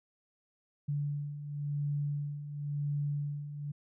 sine beating tone pair, 144.3 / 145.25 Hz, D3 / D3, -30 / -19 cents, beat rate 0.95 Hz, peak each -39 / -33 dBFS, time 0.88-3.72 s, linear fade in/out 10 ms, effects none

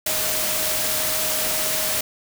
sine tone in noise, 626 Hz, D#5, 10 cents sharp, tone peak -32 dBFS, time 0.06-2.01 s, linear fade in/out 5 ms, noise white, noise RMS -23 dBFS, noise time 0.06-2.01 s, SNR -12 dB, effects none

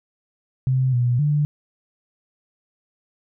sine tone with pitch steps, 130.2 / 122.2 / 147.8 Hz, C3 / B2 / D3, -8 / -18 / +11 cents, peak -16 dBFS, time 0.67-1.45 s, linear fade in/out 0 ms, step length 260 ms, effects none

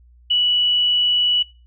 sine tone, 2947 Hz, F#7, 8 cents flat, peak -14 dBFS, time 0.3-1.43 s, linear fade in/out 10 ms, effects noise-tail reverb RT60 0.3 s tail -20 dB re dry + added 60 Hz sine -47 dBFS peak until 1.66 s

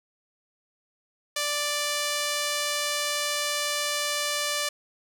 sawtooth tone with band-pass filter, 587.3 Hz, D5, in tune, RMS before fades -28 dBFS, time 1.36-4.69 s, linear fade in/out 5 ms, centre 5800 Hz, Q 0.55, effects none

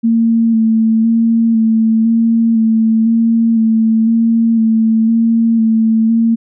sine tone with vibrato, 225.7 Hz, A3, 44 cents sharp, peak -8 dBFS, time 0.03-6.36 s, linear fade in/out 20 ms, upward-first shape square, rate 0.99 Hz, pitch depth 21 cents each way, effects none

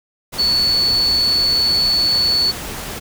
sine tone in noise, 4438 Hz, C#8, 1 cent sharp, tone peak -13 dBFS, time 0.38-2.52 s, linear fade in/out 20 ms, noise pink, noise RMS -28 dBFS, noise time 0.32-3 s, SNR +12 dB, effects none

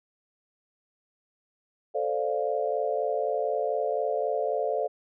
sine chord, D minor seventh, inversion second, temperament equal, 440 / 523.3 / 587.3 / 698.5 Hz, A4 / C5 / D5 / F5, 0 / 0 / 0 / 0 cents, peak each -30 / -31 / -30 / -31 dBFS, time 1.94-4.88 s, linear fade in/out 20 ms, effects none

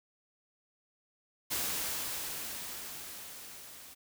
white noise with level ramp, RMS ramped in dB -33 to -51 dBFS, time 1.5-3.95 s, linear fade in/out 20 ms, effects none

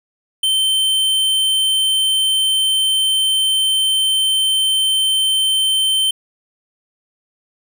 square tone, 3100 Hz, G7, 20 cents flat, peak -14 dBFS, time 0.43-6.11 s, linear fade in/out 5 ms, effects none

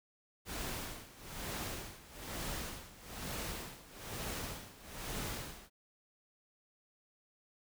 pink noise with tremolo, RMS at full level -40 dBFS, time 0.45-5.7 s, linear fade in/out 50 ms, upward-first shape sine, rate 1.1 Hz, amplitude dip 85%, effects none

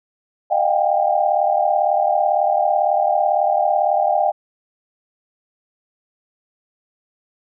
sine tone cluster, 612 / 696 / 768 / 806 Hz, D#5 / F5 / G5 / G5, -29 / -6 / -36 / +48 cents, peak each -20 dBFS, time 0.5-4.32 s, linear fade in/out 20 ms, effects none

